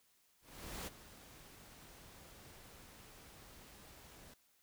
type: noise with ADSR envelope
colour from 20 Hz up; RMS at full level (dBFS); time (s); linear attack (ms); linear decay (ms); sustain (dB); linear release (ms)
pink; -44; 0.41-4.34; 460; 21; -14; 5
effects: white hiss -73 dBFS RMS until 4.62 s